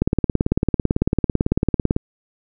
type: click train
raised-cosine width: 3 ms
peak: -3 dBFS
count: 36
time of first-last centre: 0.02-1.964 s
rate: 18 Hz
effects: none